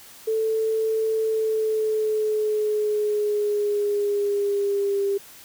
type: tone with pitch glide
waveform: sine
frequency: 441.5 to 397.9 Hz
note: A4 to G4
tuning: +6 to +26 cents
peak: -20 dBFS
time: 0.27-5.18 s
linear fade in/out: 10 ms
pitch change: -180 cents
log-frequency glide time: 1.24-5.07 s
effects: white hiss -46 dBFS RMS until 5.44 s